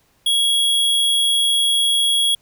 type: tone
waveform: square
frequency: 3322 Hz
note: G#7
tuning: in tune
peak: -15 dBFS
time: 0.26-2.35 s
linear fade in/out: 5 ms
effects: pink hiss -60 dBFS RMS until 2.41 s